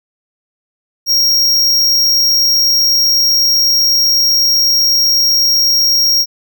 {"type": "tone", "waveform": "square", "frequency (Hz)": 5588, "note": "F8", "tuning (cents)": 0, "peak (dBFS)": -9, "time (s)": [1.06, 6.26], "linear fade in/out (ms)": 50, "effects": []}